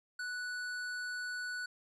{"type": "tone with hard clipping", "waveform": "sine", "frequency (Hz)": 1480, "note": "F#6", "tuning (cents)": 0, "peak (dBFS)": -39, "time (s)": [0.19, 1.66], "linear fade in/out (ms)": 5, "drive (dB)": 13, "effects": ["resampled to 22050 Hz"]}